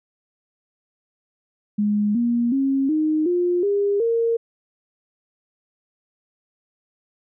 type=tone with pitch steps; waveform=sine; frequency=207.9 / 237.4 / 271.2 / 309.7 / 353.7 / 404 / 461.4 Hz; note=G#3 / A#3 / C#4 / D#4 / F4 / G#4 / A#4; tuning=+2 / +32 / -38 / -8 / +22 / -48 / -18 cents; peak=-17 dBFS; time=1.78-4.37 s; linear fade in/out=10 ms; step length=370 ms; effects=none